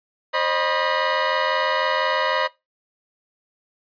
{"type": "tone cluster", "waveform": "20% pulse", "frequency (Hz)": [530, 614, 974], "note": ["C5", "D#5", "B5"], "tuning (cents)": [22, -23, -24], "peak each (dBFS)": -19, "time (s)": [0.33, 2.48], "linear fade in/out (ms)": 20, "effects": ["noise-tail reverb RT60 0.2 s tail -19 dB re dry", "resampled to 11025 Hz"]}